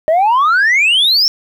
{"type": "exponential sweep", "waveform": "sine", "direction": "up", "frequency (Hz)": [607, 5540], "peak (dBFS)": -6, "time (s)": [0.08, 1.28], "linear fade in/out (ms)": 0, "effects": ["tanh soft clip ceiling -7 dBFS", "8-bit"]}